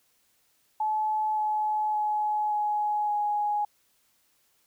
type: tone with pitch steps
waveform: sine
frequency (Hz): 860 / 853.1 / 846.2 / 839.4 / 832.6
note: A5 / G#5 / G#5 / G#5 / G#5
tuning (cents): -40 / +46 / +32 / +18 / +4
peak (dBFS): -24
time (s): 0.8-3.65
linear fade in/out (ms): 5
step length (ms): 570
effects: white hiss -68 dBFS RMS until 4.66 s